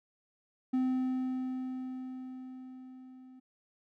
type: tone with level ramp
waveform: triangle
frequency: 257.3 Hz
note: C4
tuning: 29 cents flat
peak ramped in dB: -24 to -49 dBFS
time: 0.73-3.4 s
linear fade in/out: 10 ms
effects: none